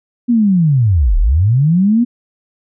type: linear two-way sweep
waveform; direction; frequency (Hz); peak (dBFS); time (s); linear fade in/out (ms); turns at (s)
sine; down then up; 246.9 to 33.99 to 246.9; -8; 0.28-2.05; 20; 1.18
effects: none